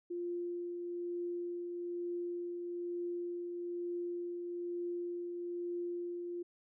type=tone with tremolo; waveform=sine; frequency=349.1 Hz; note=F4; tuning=1 cent flat; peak=-35 dBFS; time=0.1-6.43 s; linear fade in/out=10 ms; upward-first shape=triangle; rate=1.1 Hz; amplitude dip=35%; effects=none